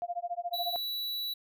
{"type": "tone with tremolo", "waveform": "sine", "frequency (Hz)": 698.5, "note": "F5", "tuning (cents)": 0, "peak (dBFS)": -29, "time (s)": [0.02, 0.76], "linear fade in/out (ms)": 0, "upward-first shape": "sine", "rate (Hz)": 14, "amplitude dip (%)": 100}
{"type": "tone", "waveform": "square", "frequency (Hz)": 3935, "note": "B7", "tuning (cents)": -7, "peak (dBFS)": -33, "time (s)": [0.53, 1.34], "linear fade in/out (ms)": 10}
{"effects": []}